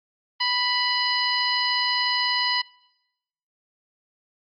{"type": "harmonic tone with a mistuned harmonic", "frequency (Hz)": 987.8, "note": "B5", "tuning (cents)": 0, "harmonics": [1, 2, 3, 4, 5], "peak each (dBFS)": [-27, -27, -27, -27, -27], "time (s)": [0.4, 2.62], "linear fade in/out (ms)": 10, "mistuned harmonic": 4, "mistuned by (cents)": 67, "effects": ["noise-tail reverb RT60 0.9 s tail -23 dB re dry", "MP3 32 kbps"]}